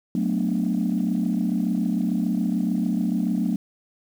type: chord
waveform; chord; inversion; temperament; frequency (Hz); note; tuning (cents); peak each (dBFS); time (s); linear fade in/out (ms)
sine; B minor seventh; second; equal; 185 / 220 / 246.9 / 293.7; F#3 / A3 / B3 / D4; 0 / 0 / 0 / 0; -24 / -24 / -26 / -28; 0.15-3.56; 2
effects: tanh soft clip ceiling -14 dBFS + 8-bit